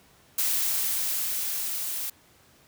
blue noise with level ramp, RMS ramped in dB -25 to -32 dBFS, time 0.38-2.1 s, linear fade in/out 5 ms, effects pink hiss -58 dBFS RMS until 2.67 s + high-pass 60 Hz 12 dB/octave

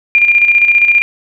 sine tone with tremolo, 2400 Hz, D7, 37 cents sharp, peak -4 dBFS, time 0.15-1.02 s, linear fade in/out 0 ms, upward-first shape square, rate 15 Hz, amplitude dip 50%, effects none

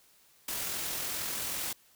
white noise with amplitude modulation, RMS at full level -34 dBFS, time 0.48-1.73 s, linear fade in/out 5 ms, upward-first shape sine, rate 42.5 Hz, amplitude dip 25%, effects white hiss -63 dBFS RMS until 1.95 s

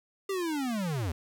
square linear sweep, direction down, 400.1 to 74.2 Hz, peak -30 dBFS, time 0.29-1.12 s, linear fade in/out 5 ms, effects 10-bit

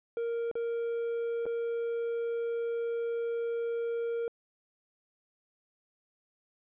triangle tone with dropouts, 465.9 Hz, A#4, 1 cent flat, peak -28 dBFS, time 0.17-4.28 s, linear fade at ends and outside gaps 1 ms, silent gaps 0.514-0.554 / 1.456-1.464 s, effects resampled to 8000 Hz

